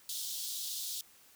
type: high-pass noise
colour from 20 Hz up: pink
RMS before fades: -39 dBFS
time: 0.09-1.01 s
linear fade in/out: 2 ms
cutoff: 3400 Hz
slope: 48 dB/octave
effects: white hiss -61 dBFS RMS until 1.35 s